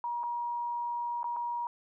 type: tone with dropouts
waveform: sine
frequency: 953 Hz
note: A#5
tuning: 38 cents sharp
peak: -31 dBFS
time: 0.04-1.67 s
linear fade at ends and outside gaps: 1 ms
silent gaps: 0.233-0.237 / 1.231-1.242 / 1.363-1.367 s
effects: none